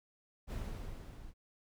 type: noise with level ramp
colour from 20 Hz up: brown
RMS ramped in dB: -37 to -52 dBFS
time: 0.47-1.34 s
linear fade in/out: 50 ms
effects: none